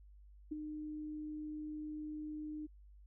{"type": "tone with ADSR envelope", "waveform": "sine", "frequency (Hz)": 304.5, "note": "D#4", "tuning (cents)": -37, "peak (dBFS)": -35, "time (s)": [0.51, 2.67], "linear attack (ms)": 11, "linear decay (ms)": 16, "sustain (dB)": -6, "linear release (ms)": 17, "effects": ["added 50 Hz sine -56 dBFS peak until 3.06 s"]}